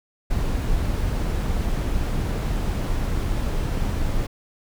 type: noise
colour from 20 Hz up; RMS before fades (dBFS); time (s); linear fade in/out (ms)
brown; -23; 0.3-4.27; 10
effects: none